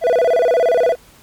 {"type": "tone with vibrato", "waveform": "triangle", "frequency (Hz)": 572, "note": "D5", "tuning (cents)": -46, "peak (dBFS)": -9, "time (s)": [0.01, 0.96], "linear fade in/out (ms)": 50, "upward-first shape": "square", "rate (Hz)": 17, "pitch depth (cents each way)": 260, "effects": ["pink hiss -47 dBFS RMS until 1.22 s", "MP3 96 kbps"]}